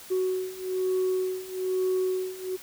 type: beating tone pair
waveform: sine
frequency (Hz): 371.2 / 372.3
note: F#4 / F#4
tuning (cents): +6 / +11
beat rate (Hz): 1.1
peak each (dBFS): -28 / -26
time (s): 0.1-2.57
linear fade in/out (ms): 20
effects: tanh soft clip ceiling -20 dBFS + white hiss -46 dBFS RMS until 2.62 s